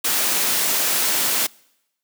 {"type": "high-pass noise", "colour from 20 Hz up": "white", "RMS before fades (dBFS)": -20, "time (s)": [0.04, 1.47], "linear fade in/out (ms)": 10, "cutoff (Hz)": 200, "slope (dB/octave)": 12, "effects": ["noise-tail reverb RT60 0.9 s tail -26 dB re dry"]}